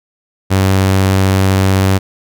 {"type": "tone", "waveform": "sawtooth", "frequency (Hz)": 95.8, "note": "G2", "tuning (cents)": -39, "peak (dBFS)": -5, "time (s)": [0.5, 1.99], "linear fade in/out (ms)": 20, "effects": []}